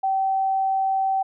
sine tone, 771 Hz, G5, 29 cents flat, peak -19 dBFS, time 0.03-1.23 s, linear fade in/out 10 ms, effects none

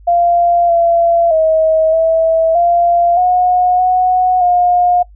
sine tone with pitch steps, 693 / 680 / 637 / 651 / 692 / 725 / 735 / 713 Hz, F5 / F5 / D#5 / E5 / F5 / F#5 / F#5 / F5, -14 / -46 / +41 / -22 / -16 / -35 / -12 / +36 cents, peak -8 dBFS, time 0.07-5.03 s, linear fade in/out 10 ms, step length 620 ms, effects noise-tail reverb RT60 0.1 s tail -21 dB re dry + added 50 Hz sine -37 dBFS peak until 5.15 s

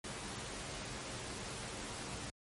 pink noise with comb filter, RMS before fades -43 dBFS, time 0.04-2.3 s, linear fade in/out 2 ms, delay 12 ms, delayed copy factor -0.5, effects high-pass 60 Hz 12 dB/octave + MP3 48 kbps

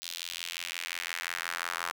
square tone with high-pass filter sweep, 42.85 Hz, F1, 32 cents flat, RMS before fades -37 dBFS, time 0.02-1.92 s, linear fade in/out 0 ms, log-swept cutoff 3800 to 1200 Hz, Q 1.9, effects 9-bit

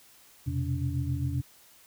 sine tone cluster, 84.9 / 124.1 / 131.7 / 285.8 Hz, F2 / B2 / C3 / D4, -48 / +9 / +12 / -47 cents, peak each -32 / -33 / -31 / -37 dBFS, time 0.46-1.42 s, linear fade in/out 20 ms, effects white hiss -57 dBFS RMS until 1.86 s

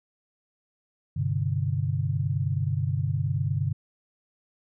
sine chord, G suspended fourth, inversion none, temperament equal with one note detuned, 98 / 127.75 / 146.83 Hz, G2 / C3 / D3, 0 / -41 / 0 cents, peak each -28 dBFS, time 1.16-3.73 s, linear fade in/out 10 ms, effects none

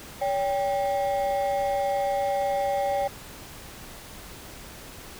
triangle ring-modulated tone, 679 Hz, F5, 49 cents flat, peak -18 dBFS, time 0.21-3.08 s, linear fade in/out 10 ms, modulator 113 Hz, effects pink hiss -43 dBFS RMS until 5.19 s

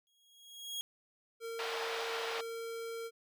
sawtooth tone with exponential growth, 3294 Hz, G#7, 15 cents flat, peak -32 dBFS, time 0.07-0.81 s, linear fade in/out 0 ms, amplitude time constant 160 ms
square tone, 458.2 Hz, A#4, 30 cents flat, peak -40 dBFS, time 1.4-3.11 s, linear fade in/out 50 ms
pink band-pass noise, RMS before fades -40 dBFS, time 1.59-2.41 s, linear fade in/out 2 ms, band 580 to 4600 Hz, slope 24 dB/octave
effects none

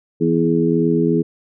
harmonic tone with a mistuned harmonic, 82.6 Hz, E2, 4 cents sharp, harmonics 2 / 3 / 4 / 5, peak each -19 / -19 / -19 / -19 dBFS, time 0.2-1.23 s, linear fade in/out 20 ms, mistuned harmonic 5, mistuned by +24 cents, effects none

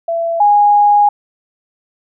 sine tone pair in turn, 670 / 824.4 Hz, E5 / G#5, +28 / -13 cents, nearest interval major third, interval 359 cents, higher second, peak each -14 / -6 dBFS, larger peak second, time 0.08-0.4 / 0.4-1.09 s, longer second, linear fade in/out 5 ms, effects none

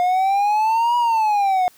triangle exponential two-way sweep, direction up then down, 710 to 970 to 719 Hz, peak -13 dBFS, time 0-1.68 s, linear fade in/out 0 ms, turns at 0.97 s, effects white hiss -52 dBFS RMS until 1.77 s

